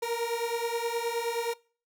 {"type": "beating tone pair", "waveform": "30% pulse", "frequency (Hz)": [462.8, 472.3], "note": ["A#4", "A#4"], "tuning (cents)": [-13, 23], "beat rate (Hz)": 9.5, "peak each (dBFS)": -29, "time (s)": [0.02, 1.54], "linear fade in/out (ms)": 10, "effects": ["noise-tail reverb RT60 0.4 s tail -23 dB re dry"]}